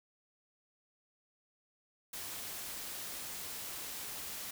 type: noise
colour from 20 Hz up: white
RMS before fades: -43 dBFS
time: 2.13-4.51 s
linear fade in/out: 5 ms
effects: none